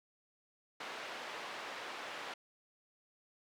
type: band-pass noise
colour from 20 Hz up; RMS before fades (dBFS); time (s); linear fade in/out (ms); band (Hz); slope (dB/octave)
pink; -45; 0.8-2.34; 5; 590 to 3300; 12
effects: none

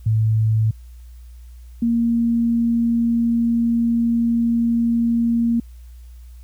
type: tone pair in turn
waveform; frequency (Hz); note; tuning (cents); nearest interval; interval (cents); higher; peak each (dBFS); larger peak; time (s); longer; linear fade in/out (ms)
sine; 110 / 233.1; A2 / A#3; 0 / 0; octave + minor second; 1300; second; -14 / -15; first; 0.06-0.71 / 1.82-5.6; second; 5
effects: added 60 Hz sine -37 dBFS peak until 6.43 s + white hiss -59 dBFS RMS until 6.43 s

